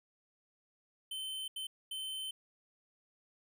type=tone bursts at uneven times; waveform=square; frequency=3077 Hz; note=G7; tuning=33 cents flat; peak=-39 dBFS; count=3; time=1.11-1.48 / 1.56-1.67 / 1.91-2.31 s; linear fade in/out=5 ms; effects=none